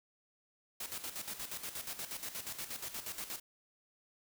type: noise with tremolo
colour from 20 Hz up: white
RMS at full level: -41 dBFS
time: 0.8-3.4 s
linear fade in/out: 5 ms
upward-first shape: square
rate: 8.4 Hz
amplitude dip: 65%
effects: none